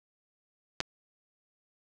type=clicks; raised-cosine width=0.2 ms; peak=-10 / -24 dBFS; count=2; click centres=0.804 / 0.81 s; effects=none